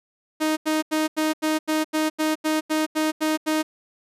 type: tone bursts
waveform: sawtooth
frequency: 311.1 Hz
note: D#4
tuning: in tune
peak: -16 dBFS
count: 13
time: 0.4-3.63 s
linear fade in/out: 20 ms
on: 170 ms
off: 85 ms
effects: resampled to 32000 Hz